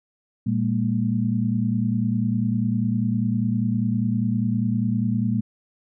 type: tone cluster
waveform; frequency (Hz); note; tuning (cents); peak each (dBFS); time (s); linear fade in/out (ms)
sine; 115.8 / 200.7 / 230.7; A#2 / G3 / A#3; -11 / +41 / -18; -24; 0.46-5.41; 10
effects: none